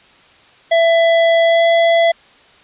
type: tone with pitch glide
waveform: square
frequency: 666 to 671 Hz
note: E5 to E5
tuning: +18 to +31 cents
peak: -10 dBFS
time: 0.71-2.12 s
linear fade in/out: 10 ms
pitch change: +13 cents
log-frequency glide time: 1.44-1.64 s
effects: white hiss -47 dBFS RMS until 2.63 s + resampled to 8000 Hz